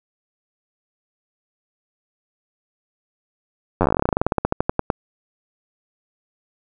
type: slowing click train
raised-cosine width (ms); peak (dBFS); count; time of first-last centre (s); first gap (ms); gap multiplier
1; -3; 27; 3.81-4.902; 10; 1.1
effects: none